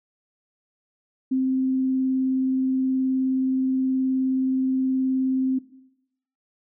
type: tone with vibrato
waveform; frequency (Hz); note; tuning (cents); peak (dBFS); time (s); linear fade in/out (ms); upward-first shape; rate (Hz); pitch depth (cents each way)
sine; 261.6; C4; 0; -19; 1.31-5.59; 10; triangle; 19; 9
effects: noise-tail reverb RT60 0.8 s tail -17 dB re dry